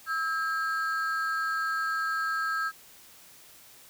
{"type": "ring-modulated tone", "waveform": "triangle", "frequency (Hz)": 1457, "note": "F#6", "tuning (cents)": -27, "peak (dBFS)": -22, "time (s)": [0.06, 2.72], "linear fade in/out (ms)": 50, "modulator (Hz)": 155, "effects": ["white hiss -53 dBFS RMS until 3.89 s"]}